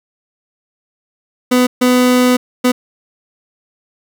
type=tone bursts at uneven times; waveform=30% pulse; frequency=250 Hz; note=B3; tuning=21 cents sharp; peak=-6 dBFS; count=3; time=1.51-1.67 / 1.81-2.37 / 2.64-2.72 s; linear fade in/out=10 ms; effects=none